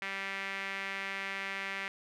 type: tone with band-pass filter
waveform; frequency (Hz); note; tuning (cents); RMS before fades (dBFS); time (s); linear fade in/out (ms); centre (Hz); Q
sawtooth; 195.1; G3; -8; -38; 0.02-1.88; 0; 2100; 2.9
effects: none